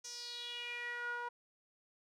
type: tone with band-pass filter sweep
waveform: sawtooth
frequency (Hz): 481.1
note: B4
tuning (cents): -45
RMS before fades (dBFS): -43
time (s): 0.04-1.29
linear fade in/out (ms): 10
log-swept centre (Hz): 6100 to 1100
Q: 5.3
effects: none